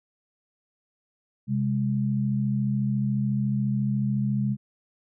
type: tone pair together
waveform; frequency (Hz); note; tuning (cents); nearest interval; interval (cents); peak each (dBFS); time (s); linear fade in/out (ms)
sine; 130.81 / 204.9; C3 / G#3; 0 / -23; minor sixth; 777; -25; 1.47-4.57; 50
effects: none